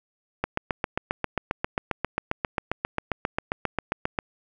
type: click train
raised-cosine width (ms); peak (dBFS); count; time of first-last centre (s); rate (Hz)
0.5; -9; 29; 0.44-4.188; 7.47
effects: none